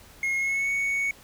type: tone with pitch glide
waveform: triangle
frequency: 2156 to 2224 Hz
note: C#7 to C#7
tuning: -49 to +5 cents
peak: -22 dBFS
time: 0.23-1.11 s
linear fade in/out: 2 ms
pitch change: +54 cents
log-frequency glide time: 0.38-0.7 s
effects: pink hiss -51 dBFS RMS until 1.23 s